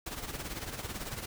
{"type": "noise with tremolo", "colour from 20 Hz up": "pink", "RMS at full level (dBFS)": -37, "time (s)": [0.06, 1.26], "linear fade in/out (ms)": 5, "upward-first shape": "sine", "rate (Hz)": 18, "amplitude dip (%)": 65, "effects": []}